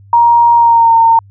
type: tone with pitch glide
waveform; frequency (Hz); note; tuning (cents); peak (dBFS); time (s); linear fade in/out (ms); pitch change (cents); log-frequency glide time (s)
sine; 941 to 913.2; A#5 to A#5; +16 to -36; -4; 0.13-1.19; 2; -52; 0.55-0.95
effects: added 99 Hz sine -37 dBFS peak until 1.3 s